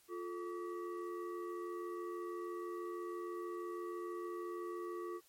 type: tone with frequency modulation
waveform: sine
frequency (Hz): 351.9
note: F4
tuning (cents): +13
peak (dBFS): -40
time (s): 0.08-5.21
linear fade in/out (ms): 50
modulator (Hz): 790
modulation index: 0.91
effects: white hiss -68 dBFS RMS until 5.28 s + MP3 64 kbps